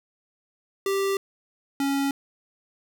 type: tone pair in turn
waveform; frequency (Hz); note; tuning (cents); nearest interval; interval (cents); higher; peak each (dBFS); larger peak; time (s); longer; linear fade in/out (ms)
square; 392 / 277.2; G4 / C#4; 0 / 0; tritone; 600; first; -23; neither; 0.86-1.17 / 1.8-2.11; neither; 2
effects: none